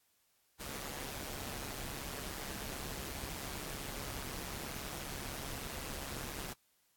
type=noise with amplitude modulation; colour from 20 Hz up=pink; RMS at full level=-40 dBFS; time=0.59-6.54 s; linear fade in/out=20 ms; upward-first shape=sine; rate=139 Hz; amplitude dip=65%; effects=white hiss -74 dBFS RMS until 6.96 s + AAC 64 kbps